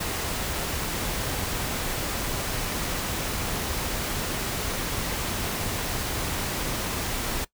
pink noise, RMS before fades -29 dBFS, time 0-7.45 s, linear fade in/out 10 ms, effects noise-tail reverb RT60 0.1 s tail -20 dB re dry

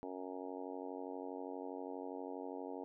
harmonic tone, 92.4 Hz, F#2, 2 cents flat, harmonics 3 / 4 / 5 / 6 / 7 / 8 / 9 / 10, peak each -47 / -50 / -48 / -54 / -52 / -56 / -52 / -57 dBFS, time 0.03-2.84 s, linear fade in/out 0 ms, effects none

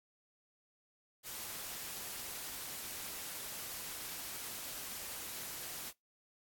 white noise, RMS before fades -44 dBFS, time 1.23-5.93 s, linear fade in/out 50 ms, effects noise-tail reverb RT60 0.2 s tail -26 dB re dry + AAC 64 kbps

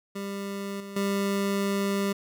25% pulse tone with level steps, 198.8 Hz, G3, 25 cents sharp, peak -28 / -34 / -21 dBFS, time 0.15-2.13 s, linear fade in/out 10 ms, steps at 0.8 / 0.96 s, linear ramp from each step 5 ms, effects none

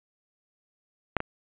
clicks, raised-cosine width 0.5 ms, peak -8 / -15 dBFS, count 2, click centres 1.167 / 1.204 s, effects resampled to 8000 Hz + 7-bit

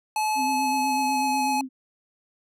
square tone with pitch glide, 859 to 847.7 Hz, A5 to G#5, -42 to +35 cents, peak -23 dBFS, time 0.16-1.61 s, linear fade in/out 2 ms, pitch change -23 cents, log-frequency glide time 0.47-1.5 s
sine tone with vibrato, 263.6 Hz, C4, 13 cents sharp, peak -28 dBFS, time 0.35-1.69 s, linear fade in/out 50 ms, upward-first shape sine, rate 8.1 Hz, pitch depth 41 cents each way
effects resampled to 32000 Hz

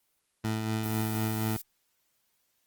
20% pulse tone with tremolo, 109.8 Hz, A2, 3 cents flat, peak -22 dBFS, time 0.44-1.57 s, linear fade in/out 5 ms, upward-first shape sine, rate 4.1 Hz, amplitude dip 30%
violet noise, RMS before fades -40 dBFS, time 0.83-1.62 s, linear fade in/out 10 ms
effects white hiss -74 dBFS RMS until 2.66 s + Opus 24 kbps

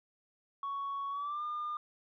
sine tone with pitch glide, 1114 to 1207.8 Hz, C#6 to D6, +8 to +48 cents, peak -33 dBFS, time 0.63-1.77 s, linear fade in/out 2 ms, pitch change +140 cents, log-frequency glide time 1.1-1.43 s, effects tanh soft clip ceiling -32 dBFS

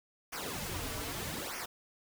pink noise with flanger, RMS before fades -39 dBFS, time 0.32-1.66 s, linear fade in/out 10 ms, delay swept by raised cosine 0.25 to 5.65 ms, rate 0.8 Hz, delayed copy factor -0.85, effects none

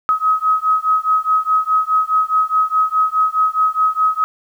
sine beating tone pair, 1269 / 1273.8 Hz, D#6 / D#6, +34 / +40 cents, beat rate 4.8 Hz, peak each -16 dBFS, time 0.09-4.24 s, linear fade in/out 0 ms, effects 8-bit

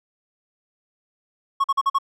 triangle tone bursts, 1100 Hz, C#6, 14 cents flat, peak -14 dBFS, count 5, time 1.6-1.986 s, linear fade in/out 10 ms, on 42 ms, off 44 ms, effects none

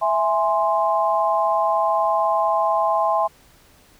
sine chord, E augmented, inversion none, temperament equal, 659.3 / 830.6 / 1046.5 Hz, E5 / G#5 / B#5, 0 / 0 / 0 cents, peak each -21 dBFS, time 0.01-3.28 s, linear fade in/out 20 ms, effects pink hiss -53 dBFS RMS until 3.99 s

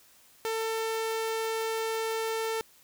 sawtooth tone, 447 Hz, A4, 27 cents sharp, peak -25 dBFS, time 0.45-2.61 s, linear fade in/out 0 ms, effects white hiss -59 dBFS RMS until 2.83 s

